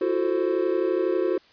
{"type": "chord", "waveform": "triangle", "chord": "F# half-diminished seventh", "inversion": "third", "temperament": "equal with one note detuned", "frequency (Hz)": [337.9, 370, 440, 523.3], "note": ["E4", "F#4", "A4", "C5"], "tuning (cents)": [43, 0, 0, 0], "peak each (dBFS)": [-25, -22, -27, -27], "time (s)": [0.01, 1.38], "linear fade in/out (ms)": 5, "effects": ["white hiss -56 dBFS RMS until 1.52 s", "resampled to 11025 Hz"]}